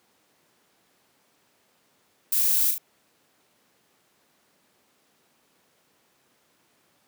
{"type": "noise with echo", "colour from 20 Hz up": "violet", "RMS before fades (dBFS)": -23, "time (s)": [2.32, 2.71], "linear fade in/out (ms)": 5, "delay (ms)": 36, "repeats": 2, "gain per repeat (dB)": -5, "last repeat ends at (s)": 2.782, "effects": ["pink hiss -65 dBFS RMS until 7.07 s", "high-pass 200 Hz 12 dB/octave"]}